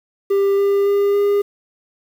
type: tone with pitch steps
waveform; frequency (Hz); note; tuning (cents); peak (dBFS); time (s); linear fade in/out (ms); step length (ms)
triangle; 396.3 / 399.5 / 402.8 / 406; G4 / G4 / G4 / G#4; +19 / +33 / +47 / -39; -11; 0.3-1.42; 10; 280
effects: 7-bit